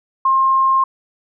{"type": "tone", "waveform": "sine", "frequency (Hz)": 1064, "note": "C6", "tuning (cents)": 29, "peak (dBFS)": -11, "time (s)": [0.25, 0.84], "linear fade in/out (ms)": 5, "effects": []}